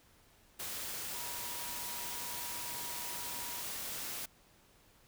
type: tone in noise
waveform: sine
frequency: 960 Hz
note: B5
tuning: 49 cents flat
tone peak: -49 dBFS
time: 1.14-3.62 s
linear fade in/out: 10 ms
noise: white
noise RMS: -41 dBFS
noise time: 0.59-4.26 s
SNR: -11 dB
effects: pink hiss -65 dBFS RMS until 5.07 s